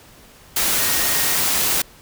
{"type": "tone in noise", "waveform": "sine", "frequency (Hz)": 1864.7, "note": "A#6", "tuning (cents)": 0, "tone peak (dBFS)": -30, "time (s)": [0.8, 1.36], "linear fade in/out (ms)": 5, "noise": "white", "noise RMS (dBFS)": -19, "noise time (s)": [0.56, 1.82], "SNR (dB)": -14, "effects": ["pink hiss -47 dBFS RMS until 2.01 s"]}